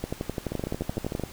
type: two click trains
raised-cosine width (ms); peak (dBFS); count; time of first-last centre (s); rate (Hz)
2; -15 / -17; 15 / 10; 0.04-1.237 / 0.52-1.197; 11.7 / 13.3
effects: pink hiss -45 dBFS RMS until 1.32 s